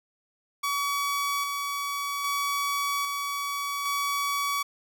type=tone with tremolo; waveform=sawtooth; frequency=1135 Hz; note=C#6; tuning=41 cents sharp; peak=-22 dBFS; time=0.63-4.63 s; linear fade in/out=10 ms; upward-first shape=square; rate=0.62 Hz; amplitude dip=30%; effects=none